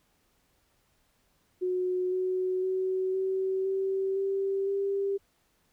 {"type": "tone with pitch steps", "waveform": "sine", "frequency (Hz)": [365.4, 370.3, 375.2, 380.3, 385.3, 390.5, 395.7], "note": ["F#4", "F#4", "F#4", "F#4", "G4", "G4", "G4"], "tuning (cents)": [-22, 1, 24, 48, -30, -7, 16], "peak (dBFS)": -26, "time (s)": [1.61, 5.18], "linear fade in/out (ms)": 20, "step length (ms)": 510, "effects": ["pink hiss -70 dBFS RMS until 5.72 s"]}